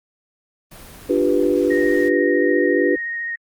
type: noise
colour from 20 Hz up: pink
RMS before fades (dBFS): -40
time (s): 0.71-2.09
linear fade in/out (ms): 10
type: chord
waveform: sine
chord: G dominant seventh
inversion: second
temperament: equal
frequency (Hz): 293.7 / 349.2 / 392 / 493.9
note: D4 / F4 / G4 / B4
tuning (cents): 0 / 0 / 0 / 0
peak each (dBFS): -20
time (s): 1.09-2.96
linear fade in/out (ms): 10
type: tone with vibrato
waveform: sine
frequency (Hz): 1864.7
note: A#6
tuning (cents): 0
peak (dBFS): -23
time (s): 1.7-3.36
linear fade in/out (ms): 10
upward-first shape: sine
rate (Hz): 14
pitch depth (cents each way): 12
effects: Opus 24 kbps